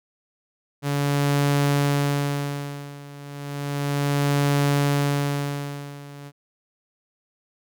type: tone with tremolo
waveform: sawtooth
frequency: 142.7 Hz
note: D3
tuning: 49 cents flat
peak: -14 dBFS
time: 0.82-6.32 s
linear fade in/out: 50 ms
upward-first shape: sine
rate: 0.33 Hz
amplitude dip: 90%
effects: none